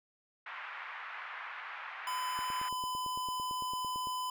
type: band-pass noise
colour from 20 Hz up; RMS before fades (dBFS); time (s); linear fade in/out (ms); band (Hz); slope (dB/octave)
pink; -44; 0.46-2.69; 5; 1000 to 2300; 24
type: tone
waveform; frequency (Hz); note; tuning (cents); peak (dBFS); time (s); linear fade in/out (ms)
square; 1008; B5; +35; -35; 2.07-4.3; 2
type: click train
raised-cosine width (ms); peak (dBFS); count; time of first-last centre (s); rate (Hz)
2; -35; 16; 2.39-4.072; 8.92
effects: none

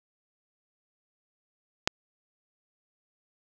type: click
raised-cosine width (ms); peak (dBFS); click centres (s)
0.2; -4; 1.875
effects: none

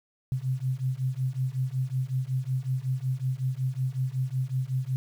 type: beating tone pair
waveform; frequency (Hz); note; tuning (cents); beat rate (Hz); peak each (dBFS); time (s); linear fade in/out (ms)
sine; 127.3 / 132.7; C3 / C3; -47 / +25; 5.4; -29; 0.32-4.96; 0
effects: 9-bit

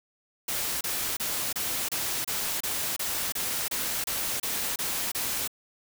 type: noise bursts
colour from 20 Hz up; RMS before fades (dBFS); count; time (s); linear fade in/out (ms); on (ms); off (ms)
white; -30; 14; 0.48-5.477; 5; 330; 29
effects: none

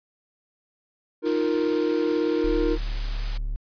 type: chord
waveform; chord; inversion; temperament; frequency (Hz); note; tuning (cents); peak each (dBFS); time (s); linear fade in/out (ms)
triangle; Eb suspended second; none; equal; 311.1 / 349.2 / 466.2; Eb4 / F4 / Bb4; 0 / 0 / 0; -23 / -24 / -23; 1.22-2.78; 50
type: noise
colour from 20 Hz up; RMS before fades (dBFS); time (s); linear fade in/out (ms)
white; -37; 1.25-3.38; 10
type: tone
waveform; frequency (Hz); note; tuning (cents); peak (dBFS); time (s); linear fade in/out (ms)
triangle; 36.14; D1; -27; -23; 2.44-3.56; 0
effects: resampled to 11025 Hz

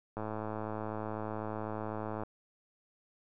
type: click train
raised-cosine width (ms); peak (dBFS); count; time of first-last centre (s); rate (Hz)
1; -24; 224; 0.17-2.235; 108
effects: none

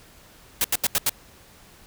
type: noise bursts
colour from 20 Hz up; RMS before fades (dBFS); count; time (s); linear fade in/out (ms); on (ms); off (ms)
white; -21; 5; 0.61-1.095; 2; 33; 80
effects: pink hiss -51 dBFS RMS until 1.86 s

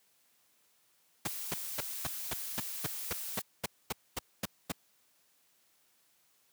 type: noise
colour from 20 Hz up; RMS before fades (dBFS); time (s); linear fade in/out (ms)
blue; -40; 1.25-3.42; 10
type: noise bursts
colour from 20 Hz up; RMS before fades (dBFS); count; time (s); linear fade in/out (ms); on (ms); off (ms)
pink; -33; 14; 1.25-4.72; 5; 25; 240
effects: white hiss -70 dBFS RMS until 6.52 s + high-pass 100 Hz 12 dB/octave

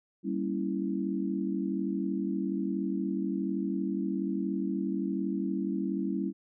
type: chord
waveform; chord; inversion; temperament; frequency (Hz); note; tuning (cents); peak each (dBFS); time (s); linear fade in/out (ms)
sine; G diminished seventh; none; equal; 196 / 233.1 / 277.2 / 329.6; G3 / Bb3 / Db4 / Fb4; 0 / 0 / 0 / 0; -32 / -38 / -34 / -34; 0.23-6.33; 50
effects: none

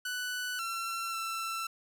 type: tone with pitch steps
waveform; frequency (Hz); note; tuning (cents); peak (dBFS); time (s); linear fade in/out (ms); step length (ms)
sawtooth; 1488 / 1353 / 1338; F#6 / E6 / E6; +9 / +45 / +25; -30; 0.05-1.67; 5; 540
effects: none

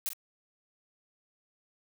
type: noise with echo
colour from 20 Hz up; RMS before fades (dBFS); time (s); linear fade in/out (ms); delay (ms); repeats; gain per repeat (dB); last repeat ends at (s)
blue; -32; 0.06-0.09; 0; 43; 1; -9; 0.133
effects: none

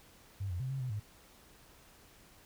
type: tone with pitch steps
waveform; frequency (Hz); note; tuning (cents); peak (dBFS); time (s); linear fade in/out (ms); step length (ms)
sine; 98.2 / 88.3 / 130.3 / 134.9 / 127.3 / 104.8; G2 / F2 / C3 / C#3 / C3 / G#2; +4 / +20 / -7 / -47 / -47 / +16; -34; 0.4-1; 10; 100
effects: pink hiss -60 dBFS RMS until 2.45 s

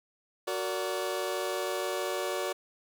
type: chord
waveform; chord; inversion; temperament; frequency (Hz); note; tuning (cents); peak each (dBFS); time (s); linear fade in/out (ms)
sawtooth; Gb augmented; none; just; 370 / 462.5 / 578.1; Gb4 / Bb4 / D5; 0 / -14 / -27; -30 / -33 / -30; 0.47-2.53; 10
effects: none

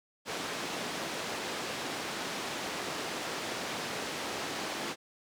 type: band-pass noise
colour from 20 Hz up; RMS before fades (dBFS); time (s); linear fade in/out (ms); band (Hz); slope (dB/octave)
pink; -37; 0.25-4.96; 50; 260 to 6300; 12
effects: none

